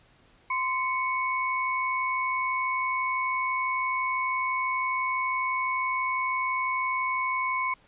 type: tone pair together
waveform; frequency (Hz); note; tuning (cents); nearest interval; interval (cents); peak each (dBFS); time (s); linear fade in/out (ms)
sine; 1035.2 / 2217; C6 / C#7; -19 / 0; octave + minor second; 1319; -27 / -29; 0.5-7.74; 5
effects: pink hiss -60 dBFS RMS until 7.87 s + resampled to 8000 Hz